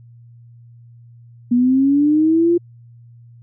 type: linear sweep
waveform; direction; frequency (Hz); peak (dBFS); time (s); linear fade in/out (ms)
sine; up; 238.5 to 349.2; -11; 1.51-2.58; 10
effects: added 118 Hz sine -41 dBFS peak until 3.42 s